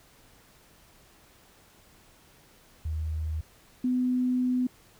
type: tone pair in turn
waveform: sine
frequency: 78.4 / 251.4 Hz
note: D#2 / B3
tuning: +14 / +31 cents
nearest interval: octave + minor sixth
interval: 2017 cents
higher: second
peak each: -28 / -23 dBFS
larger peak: second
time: 2.85-3.41 / 3.84-4.67 s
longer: second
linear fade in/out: 5 ms
effects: pink hiss -58 dBFS RMS until 4.99 s